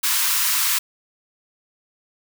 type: high-pass noise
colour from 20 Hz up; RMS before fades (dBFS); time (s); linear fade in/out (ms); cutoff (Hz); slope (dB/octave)
white; -20; 0.03-0.79; 10; 930; 96
effects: none